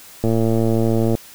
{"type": "click train", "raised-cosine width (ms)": 2, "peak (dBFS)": -6, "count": 104, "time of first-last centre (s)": [0.24, 1.152], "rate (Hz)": 113, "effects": ["white hiss -42 dBFS RMS until 1.34 s"]}